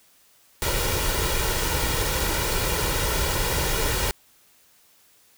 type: noise with comb filter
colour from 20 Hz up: pink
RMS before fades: -24 dBFS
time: 0.62-4.11 s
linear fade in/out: 0 ms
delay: 2.1 ms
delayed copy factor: +0.6
effects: white hiss -58 dBFS RMS until 5.37 s